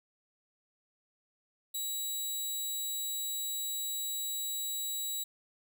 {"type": "tone", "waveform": "10% pulse", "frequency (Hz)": 3900, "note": "B7", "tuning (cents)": -23, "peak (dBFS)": -26, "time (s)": [1.74, 5.24], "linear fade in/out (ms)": 10, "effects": []}